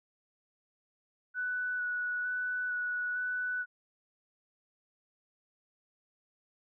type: tone with vibrato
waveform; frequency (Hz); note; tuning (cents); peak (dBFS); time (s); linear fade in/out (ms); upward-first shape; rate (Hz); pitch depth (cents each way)
sine; 1480; F#6; 0; -31; 1.34-3.66; 50; square; 1.1; 11
effects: none